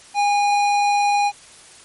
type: tone with tanh clipping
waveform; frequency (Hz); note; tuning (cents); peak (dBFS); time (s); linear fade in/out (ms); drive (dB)
sine; 817; G#5; -29; -17; 0.14-1.32; 50; 17
effects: white hiss -45 dBFS RMS until 1.84 s + MP3 48 kbps